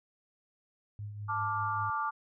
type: tone with tremolo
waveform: sine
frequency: 103.83 Hz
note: G#2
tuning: in tune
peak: -36 dBFS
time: 0.99-1.9 s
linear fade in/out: 0 ms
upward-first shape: triangle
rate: 5.1 Hz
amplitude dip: 50%
type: chord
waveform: sine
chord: D minor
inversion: second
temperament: just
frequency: 881 / 1174.7 / 1409.6 Hz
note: A5 / D6 / F6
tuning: +2 / 0 / +16 cents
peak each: -35 / -32 / -38 dBFS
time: 1.28-2.11 s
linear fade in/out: 20 ms
effects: none